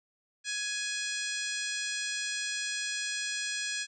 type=harmonic tone with a mistuned harmonic; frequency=835 Hz; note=G#5; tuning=9 cents sharp; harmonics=2 / 3 / 4 / 5 / 6 / 7 / 8 / 9 / 10; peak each=-37 / -39 / -40 / -41 / -42 / -42 / -43 / -44 / -44 dBFS; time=0.44-3.87 s; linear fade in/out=50 ms; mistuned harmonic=8; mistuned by=+53 cents; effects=none